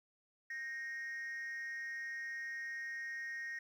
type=tone with frequency modulation; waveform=sine; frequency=1864.7 Hz; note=A#6; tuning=in tune; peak=-38 dBFS; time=0.5-3.59 s; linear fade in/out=5 ms; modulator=276 Hz; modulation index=0.38; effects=tanh soft clip ceiling -39 dBFS + 12-bit